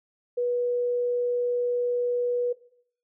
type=tone; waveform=sine; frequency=487.2 Hz; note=B4; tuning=24 cents flat; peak=-23 dBFS; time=0.37-2.53 s; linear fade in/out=10 ms; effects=noise-tail reverb RT60 0.6 s tail -17 dB re dry